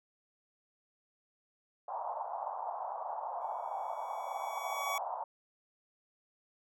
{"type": "band-pass noise", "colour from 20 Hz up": "pink", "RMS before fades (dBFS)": -39, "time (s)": [1.88, 5.24], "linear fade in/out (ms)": 5, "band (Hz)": [670, 1000], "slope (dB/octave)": 48}
{"type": "tone with exponential growth", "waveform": "25% pulse", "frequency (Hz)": 1129, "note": "C#6", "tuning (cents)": 31, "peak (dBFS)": -29, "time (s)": [3.41, 4.98], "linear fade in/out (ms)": 2, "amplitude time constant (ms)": 340}
{"effects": []}